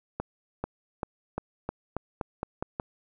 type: accelerating click train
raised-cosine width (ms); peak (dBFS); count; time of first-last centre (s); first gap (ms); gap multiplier
1; -16; 10; 0.2-2.799; 440; 0.89
effects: none